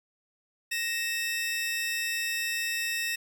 sawtooth tone pair together, 1864.7 / 2637 Hz, A#6 / E7, 0 / 0 cents, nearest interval tritone, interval 600 cents, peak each -28 dBFS, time 0.71-3.16 s, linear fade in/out 10 ms, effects none

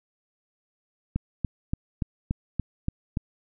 click train, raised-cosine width 5 ms, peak -13 dBFS, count 8, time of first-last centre 1.16-3.171 s, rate 3.48 Hz, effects none

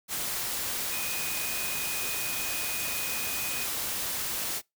sine tone in noise, 2489 Hz, D#7, in tune, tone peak -37 dBFS, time 0.89-3.68 s, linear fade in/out 50 ms, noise white, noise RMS -32 dBFS, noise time 0.08-4.62 s, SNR -8 dB, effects noise-tail reverb RT60 0.2 s tail -25 dB re dry

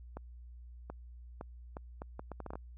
accelerating click train, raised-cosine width 1 ms, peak -28 dBFS, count 12, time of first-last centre 0.17-2.555 s, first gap 730 ms, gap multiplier 0.7, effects added 60 Hz sine -48 dBFS peak until 2.77 s

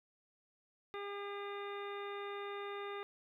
harmonic tone, 403.7 Hz, G#4, 49 cents flat, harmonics 1 / 2 / 3 / 4 / 5 / 6 / 7 / 9, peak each -43 / -50 / -47 / -55 / -52 / -57 / -61 / -56 dBFS, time 0.94-3.03 s, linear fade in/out 0 ms, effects 13-bit

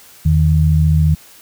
sine tone pair together, 81.08 / 155.56 Hz, E2 / D#3, -28 / 0 cents, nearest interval major seventh, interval 1128 cents, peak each -12 dBFS, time 0.25-1.15 s, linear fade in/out 10 ms, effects white hiss -43 dBFS RMS until 1.41 s

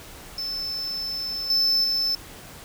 triangle tone with level steps, 5274 Hz, E8, in tune, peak -26 / -17 / -20 dBFS, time 0.38-2.15 s, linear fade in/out 2 ms, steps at 1.5 / 1.84 s, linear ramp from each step 2 ms, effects pink hiss -43 dBFS RMS until 2.64 s

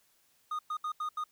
triangle tone bursts at uneven times, 1233 Hz, D#6, 16 cents flat, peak -30 dBFS, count 5, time 0.51-0.59 / 0.7-0.77 / 0.84-0.92 / 1-1.09 / 1.17-1.24 s, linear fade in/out 5 ms, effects white hiss -69 dBFS RMS until 1.31 s

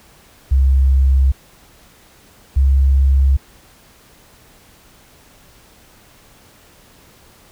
sine tone pair in turn, 66.8 / 67.69 Hz, C2 / C#2, +36 / -41 cents, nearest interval unison, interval 23 cents, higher second, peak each -9 dBFS, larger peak neither, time 0.51-1.32 / 2.56-3.37 s, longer neither, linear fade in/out 10 ms, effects pink hiss -48 dBFS RMS until 7.51 s

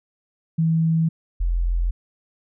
sine tone pair in turn, 162.5 / 43.04 Hz, E3 / F1, -24 / -25 cents, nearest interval octave + major seventh, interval 2301 cents, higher first, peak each -16 / -18 dBFS, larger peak first, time 0.58-1.09 / 1.4-1.91 s, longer neither, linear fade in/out 10 ms, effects none

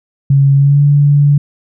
sine tone with pitch glide, 138.5 to 144.13 Hz, C#3 to D3, -1 to -32 cents, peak -5 dBFS, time 0.3-1.38 s, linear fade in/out 5 ms, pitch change +69 cents, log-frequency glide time 0.55-0.82 s, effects none

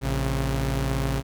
sawtooth tone pair together, 56.93 / 135.4 Hz, A#1 / C#3, -40 / -40 cents, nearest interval octave + minor third, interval 1500 cents, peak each -22 dBFS, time 0.01-1.23 s, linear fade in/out 50 ms, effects none

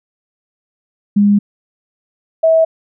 sine tone pair in turn, 204 / 647.7 Hz, G#3 / E5, -31 / -31 cents, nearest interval octave + minor sixth, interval 2000 cents, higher second, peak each -7 dBFS, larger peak neither, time 1.16-1.39 / 2.43-2.65 s, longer first, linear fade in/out 10 ms, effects none

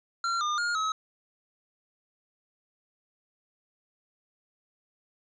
square tone with pitch steps, 1371 / 1209 / 1419 / 1282 Hz, F6 / D6 / F6 / E6, -32 / +50 / +27 / -49 cents, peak -27 dBFS, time 0.24-0.92 s, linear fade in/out 2 ms, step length 170 ms, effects resampled to 16000 Hz + 11-bit

